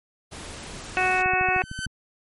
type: noise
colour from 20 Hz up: pink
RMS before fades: -38 dBFS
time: 0.31-1.23 s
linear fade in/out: 20 ms
type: harmonic tone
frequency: 370 Hz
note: F#4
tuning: in tune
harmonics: 1 / 2 / 3 / 4 / 5 / 6 / 7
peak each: -30 / -24 / -31 / -27 / -29 / -31 / -25 dBFS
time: 0.97-1.62 s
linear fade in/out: 0 ms
type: click train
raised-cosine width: 5 ms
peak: -22 dBFS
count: 9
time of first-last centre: 1.26-1.866 s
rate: 13.2 Hz
type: tone with exponential growth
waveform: sawtooth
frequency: 1529 Hz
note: G6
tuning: 44 cents flat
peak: -23 dBFS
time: 1.4-1.86 s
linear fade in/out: 5 ms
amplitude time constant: 100 ms
effects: MP3 48 kbps